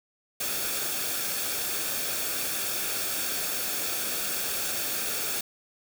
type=noise with comb filter; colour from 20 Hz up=white; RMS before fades=-30 dBFS; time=0.4-5.41 s; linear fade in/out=5 ms; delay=1 ms; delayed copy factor=-0.5; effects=none